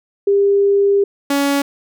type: tone pair in turn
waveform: sine / sawtooth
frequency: 400 / 281.2 Hz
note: G4 / C#4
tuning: +35 / +25 cents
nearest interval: tritone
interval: 610 cents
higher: first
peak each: -10 dBFS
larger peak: neither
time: 0.27-1.04 / 1.3-1.62 s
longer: first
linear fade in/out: 5 ms
effects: none